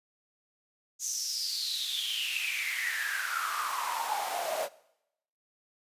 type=noise with high-pass filter sweep; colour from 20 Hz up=pink; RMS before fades=-33 dBFS; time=0.99-4.69 s; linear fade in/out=50 ms; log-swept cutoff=6500 to 580 Hz; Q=8.7; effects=noise-tail reverb RT60 0.8 s tail -20 dB re dry + resampled to 32000 Hz